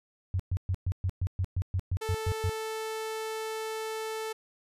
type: tone bursts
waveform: sine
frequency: 92.5 Hz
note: F#2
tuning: in tune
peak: -25 dBFS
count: 13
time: 0.34-2.495 s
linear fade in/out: 0 ms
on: 55 ms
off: 120 ms
type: tone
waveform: sawtooth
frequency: 440 Hz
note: A4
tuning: in tune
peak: -29 dBFS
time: 2.01-4.33 s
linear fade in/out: 10 ms
effects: resampled to 32000 Hz